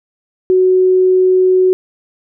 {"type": "tone", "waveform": "sine", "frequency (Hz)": 370.9, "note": "F#4", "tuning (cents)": 4, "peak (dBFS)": -7, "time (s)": [0.5, 1.73], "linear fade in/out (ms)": 0, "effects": []}